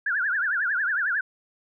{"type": "tone with vibrato", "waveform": "sine", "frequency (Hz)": 1568, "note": "G6", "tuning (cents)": 0, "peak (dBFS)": -22, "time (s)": [0.06, 1.21], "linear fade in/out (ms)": 5, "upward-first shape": "triangle", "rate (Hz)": 11, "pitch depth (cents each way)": 240, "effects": []}